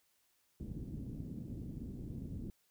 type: low-pass noise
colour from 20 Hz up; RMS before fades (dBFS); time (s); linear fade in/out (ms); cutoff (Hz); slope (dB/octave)
white; -44; 0.6-2.5; 2; 260; 24
effects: white hiss -75 dBFS RMS until 2.7 s